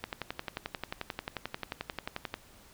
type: click train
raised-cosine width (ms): 0.3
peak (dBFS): -18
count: 27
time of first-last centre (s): 0.04-2.341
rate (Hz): 11.3
effects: pink hiss -57 dBFS RMS until 2.73 s